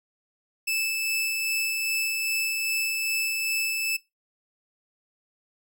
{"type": "tone with tremolo", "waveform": "sawtooth", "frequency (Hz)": 2627, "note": "E7", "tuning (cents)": -7, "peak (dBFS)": -20, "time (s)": [0.67, 3.97], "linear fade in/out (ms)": 10, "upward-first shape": "sine", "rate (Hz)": 2.5, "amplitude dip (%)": 25, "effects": ["noise-tail reverb RT60 0.2 s tail -20 dB re dry"]}